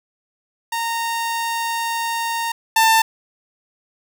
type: tone pair in turn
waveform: sawtooth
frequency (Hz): 923 / 893.6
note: A#5 / A5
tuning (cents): -17 / +27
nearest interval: minor second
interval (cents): 56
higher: first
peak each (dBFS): -17 / -8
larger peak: second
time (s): 0.72-2.52 / 2.76-3.02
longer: first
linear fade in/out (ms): 5
effects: none